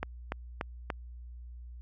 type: click train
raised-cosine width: 0.5 ms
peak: -17 dBFS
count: 4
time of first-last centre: 0.03-0.902 s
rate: 3.44 Hz
effects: added 60 Hz sine -43 dBFS peak until 1.81 s